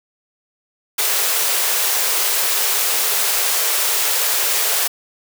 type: high-pass noise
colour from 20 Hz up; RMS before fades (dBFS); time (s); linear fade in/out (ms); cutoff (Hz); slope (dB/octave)
white; -18; 0.98-4.88; 10; 370; 96
effects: none